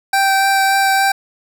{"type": "tone with vibrato", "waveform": "25% pulse", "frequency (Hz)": 780, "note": "G5", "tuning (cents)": -9, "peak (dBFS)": -8, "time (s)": [0.13, 1.12], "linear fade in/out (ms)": 5, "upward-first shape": "sine", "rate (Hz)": 3.5, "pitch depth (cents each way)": 9, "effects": []}